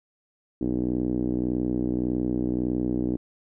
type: tone with low-pass filter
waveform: 5% pulse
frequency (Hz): 61.74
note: B1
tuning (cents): 0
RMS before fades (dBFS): -26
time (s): 0.61-3.17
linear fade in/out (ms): 5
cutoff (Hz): 300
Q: 3.4
effects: none